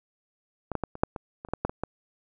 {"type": "clicks", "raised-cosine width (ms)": 1, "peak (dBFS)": [-17, -13, -14, -25, -6, -20, -24, -30, -12, -11, -21, -15], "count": 12, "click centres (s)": [0.717, 0.753, 0.837, 0.954, 1.035, 1.162, 1.449, 1.487, 1.536, 1.65, 1.695, 1.836], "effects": []}